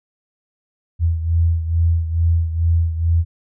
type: beating tone pair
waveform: sine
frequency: 82.9 / 85.2 Hz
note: E2 / F2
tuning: +10 / -42 cents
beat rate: 2.3 Hz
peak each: -15 / -21 dBFS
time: 0.99-3.25 s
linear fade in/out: 50 ms
effects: none